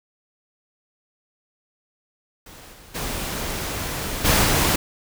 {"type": "noise with level steps", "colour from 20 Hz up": "pink", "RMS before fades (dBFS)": [-43, -46, -28, -17, -19], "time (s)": [2.46, 4.76], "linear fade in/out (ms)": 5, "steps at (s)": [2.72, 2.94, 4.24, 4.43], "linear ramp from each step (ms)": 20, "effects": []}